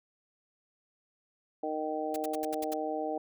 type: harmonic tone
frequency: 154.7 Hz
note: D#3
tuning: 10 cents flat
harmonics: 2 / 3 / 4 / 5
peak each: -37 / -37 / -36 / -36 dBFS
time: 1.63-3.18 s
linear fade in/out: 5 ms
type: noise bursts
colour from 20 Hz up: white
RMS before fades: -41 dBFS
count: 7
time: 2.14-2.739 s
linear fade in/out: 5 ms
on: 23 ms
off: 73 ms
effects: none